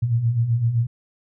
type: beating tone pair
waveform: sine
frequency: 111.2 / 119 Hz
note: A2 / A#2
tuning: +19 / +36 cents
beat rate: 7.8 Hz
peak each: -25 / -18 dBFS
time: 0.02-0.87 s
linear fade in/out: 10 ms
effects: none